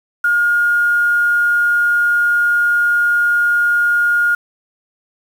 sine tone with quantisation, 1425 Hz, F6, 34 cents sharp, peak -11 dBFS, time 0.24-4.35 s, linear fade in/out 5 ms, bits 6, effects none

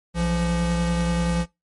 square tone pair together, 60.56 / 171.3 Hz, B1 / F3, -33 / -33 cents, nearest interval octave + tritone, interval 1800 cents, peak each -27 / -22 dBFS, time 0.14-1.46 s, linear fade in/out 50 ms, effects noise-tail reverb RT60 0.2 s tail -22 dB re dry + MP3 48 kbps

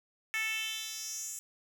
10% pulse tone with high-pass filter sweep, 440 Hz, A4, in tune, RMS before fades -37 dBFS, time 0.34-1.39 s, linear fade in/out 0 ms, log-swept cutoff 2000 to 8100 Hz, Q 3.3, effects none

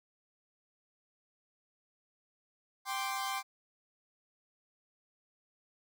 sawtooth chord, G suspended fourth, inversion none, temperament equal, 784 / 1046.5 / 1174.7 Hz, G5 / C6 / D6, 0 / 0 / 0 cents, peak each -34 / -34 / -37 dBFS, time 2.85-3.43 s, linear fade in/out 50 ms, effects none

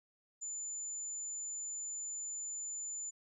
sine tone, 7040 Hz, A8, in tune, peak -39 dBFS, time 0.41-3.11 s, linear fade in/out 20 ms, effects none

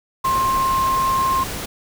sine tone in noise, 1059 Hz, C6, 21 cents sharp, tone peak -16 dBFS, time 0.24-1.44 s, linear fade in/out 10 ms, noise pink, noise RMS -28 dBFS, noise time 0.24-1.66 s, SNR +9 dB, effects none

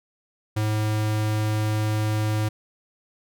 square tone, 107.4 Hz, A2, 41 cents flat, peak -22 dBFS, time 0.56-2.49 s, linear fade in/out 10 ms, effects none

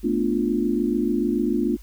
sine chord, B half-diminished seventh, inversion third, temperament equal, 220 / 246.9 / 293.7 / 349.2 Hz, A3 / B3 / D4 / F4, 0 / 0 / 0 / 0 cents, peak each -25 dBFS, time 0.03-1.77 s, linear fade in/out 20 ms, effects added 50 Hz sine -40 dBFS peak until 1.82 s + white hiss -55 dBFS RMS until 1.82 s

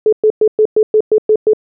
sine tone bursts, 431.1 Hz, A4, 35 cents flat, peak -6 dBFS, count 9, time 0.06-1.534 s, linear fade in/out 2 ms, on 66 ms, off 110 ms, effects none

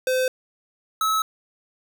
square tone pair in turn, 514 / 1295.2 Hz, C5 / E6, -31 / -31 cents, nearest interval octave + major third, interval 1600 cents, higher second, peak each -20 dBFS, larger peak neither, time 0.07-0.28 / 1.01-1.22 s, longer neither, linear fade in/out 2 ms, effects none

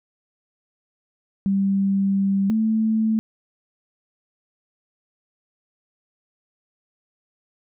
sine tone pair in turn, 196 / 220.1 Hz, G3 / A3, 0 / +1 cents, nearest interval major second, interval 201 cents, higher second, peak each -17 dBFS, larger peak neither, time 1.46-2.5 / 2.5-3.19 s, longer first, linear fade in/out 0 ms, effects none

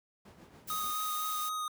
brown noise with tremolo, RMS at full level -46 dBFS, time 0.25-0.93 s, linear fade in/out 5 ms, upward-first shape sine, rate 7 Hz, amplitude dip 50%
blue noise, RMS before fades -40 dBFS, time 0.67-1.5 s, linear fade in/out 20 ms
square tone with vibrato, 1244.5 Hz, D#6, in tune, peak -34 dBFS, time 0.7-1.68 s, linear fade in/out 2 ms, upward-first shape sine, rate 3.9 Hz, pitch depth 14 cents each way
effects high-pass 150 Hz 12 dB/octave

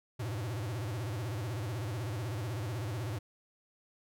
square tone with vibrato, 111.8 Hz, A2, 28 cents sharp, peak -35 dBFS, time 0.19-3.19 s, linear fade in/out 10 ms, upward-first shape sine, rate 16 Hz, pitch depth 250 cents each way, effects none

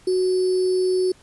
sine tone with sample-and-hold, 370 Hz, F#4, in tune, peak -17 dBFS, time 0.07-1.12 s, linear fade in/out 5 ms, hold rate 4900 Hz, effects pink hiss -53 dBFS RMS until 1.22 s + resampled to 24000 Hz

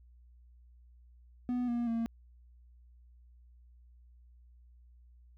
triangle tone with pitch steps, 246.9 / 238.1 / 229.6 Hz, B3 / A#3 / A#3, 0 / +37 / -26 cents, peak -28 dBFS, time 1.49-2.06 s, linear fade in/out 0 ms, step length 190 ms, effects added 60 Hz sine -56 dBFS peak until 5.37 s

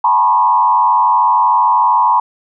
sine tone with frequency modulation, 968 Hz, B5, 35 cents flat, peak -8 dBFS, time 0.04-2.2 s, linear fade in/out 5 ms, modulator 93.1 Hz, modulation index 1.1, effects none

